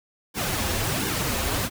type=noise with flanger; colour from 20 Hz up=pink; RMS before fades=-26 dBFS; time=0.34-1.7 s; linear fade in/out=50 ms; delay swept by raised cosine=1.5 to 6.9 ms; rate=1.4 Hz; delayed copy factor=-0.85; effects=none